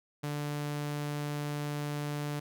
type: tone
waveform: sawtooth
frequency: 146.83 Hz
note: D3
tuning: in tune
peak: -29 dBFS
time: 0.23-2.4 s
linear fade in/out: 10 ms
effects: none